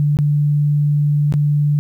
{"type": "tone with dropouts", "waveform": "sine", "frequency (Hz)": 146.83, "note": "D3", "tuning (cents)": 0, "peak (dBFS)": -12, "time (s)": [0, 1.79], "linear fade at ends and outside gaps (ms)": 0, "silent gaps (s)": [[0.17, 0.188], [1.324, 1.339]], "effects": ["9-bit"]}